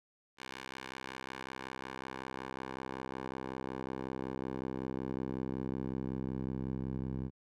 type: tone with band-pass filter sweep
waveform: 10% pulse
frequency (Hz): 65.41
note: C2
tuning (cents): 0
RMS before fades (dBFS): -40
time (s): 0.37-7.31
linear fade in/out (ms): 50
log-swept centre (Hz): 2500 to 140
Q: 0.72
effects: none